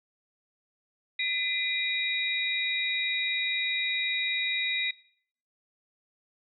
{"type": "tone cluster", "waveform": "sine", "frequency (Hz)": [2024, 2405, 3803], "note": ["B6", "D7", "A#7"], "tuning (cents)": [42, 41, 34], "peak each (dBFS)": -31, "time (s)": [1.19, 4.91], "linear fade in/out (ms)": 5, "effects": ["noise-tail reverb RT60 0.6 s tail -21 dB re dry"]}